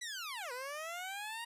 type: linear two-way sweep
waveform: 15% pulse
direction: down then up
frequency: 2000 to 480.9 to 947 Hz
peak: -34 dBFS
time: 0.01-1.45 s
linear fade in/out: 10 ms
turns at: 0.52 s
effects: resampled to 32000 Hz